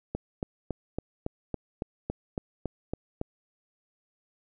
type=click train; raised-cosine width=2 ms; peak=-17 dBFS; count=12; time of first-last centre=0.15-3.214 s; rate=3.59 Hz; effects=none